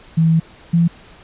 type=tone pair in turn; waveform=sine; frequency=162.7 / 169.07 Hz; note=E3 / E3; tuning=-22 / +44 cents; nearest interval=minor second; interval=66 cents; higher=second; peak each=-10 dBFS; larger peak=neither; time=0.17-0.4 / 0.73-0.88 s; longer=first; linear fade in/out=10 ms; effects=pink hiss -44 dBFS RMS until 1.23 s + resampled to 8000 Hz